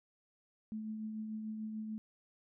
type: tone with tremolo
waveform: sine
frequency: 217.1 Hz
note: A3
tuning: 23 cents flat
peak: -37 dBFS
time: 0.72-1.98 s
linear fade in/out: 0 ms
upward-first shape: triangle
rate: 6.8 Hz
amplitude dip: 35%
effects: none